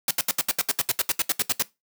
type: noise bursts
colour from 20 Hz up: white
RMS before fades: -22 dBFS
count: 16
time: 0.08-1.624 s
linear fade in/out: 2 ms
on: 29 ms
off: 72 ms
effects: noise-tail reverb RT60 0.2 s tail -19 dB re dry + high-pass 100 Hz 12 dB/octave